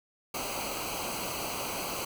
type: noise with comb filter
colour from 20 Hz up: pink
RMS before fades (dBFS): -35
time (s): 0.34-2.05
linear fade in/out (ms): 5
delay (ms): 0.56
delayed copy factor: -0.8
effects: none